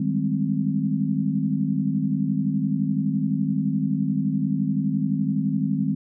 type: chord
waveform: sine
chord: Ab major seventh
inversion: second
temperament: equal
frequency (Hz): 155.56 / 196 / 207.7 / 261.6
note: Eb3 / G3 / Ab3 / C4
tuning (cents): 0 / 0 / 0 / 0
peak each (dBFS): -26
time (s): 0-5.95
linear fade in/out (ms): 5
effects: none